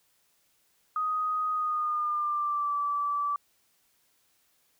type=tone with pitch glide; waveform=sine; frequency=1249 to 1158.6 Hz; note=D#6 to D6; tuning=+6 to -24 cents; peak=-26 dBFS; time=0.96-3.36 s; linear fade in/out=2 ms; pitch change=-130 cents; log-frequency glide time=1.52-2.75 s; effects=white hiss -69 dBFS RMS until 4.79 s